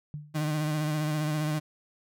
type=tone with exponential decay; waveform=sine; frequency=149 Hz; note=D3; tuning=25 cents sharp; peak=-31 dBFS; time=0.14-0.44 s; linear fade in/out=0 ms; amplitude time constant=65 ms
type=tone with vibrato; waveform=35% pulse; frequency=152.7 Hz; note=D#3; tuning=32 cents flat; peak=-25 dBFS; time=0.34-1.6 s; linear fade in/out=20 ms; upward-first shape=sine; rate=15 Hz; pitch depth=37 cents each way
effects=none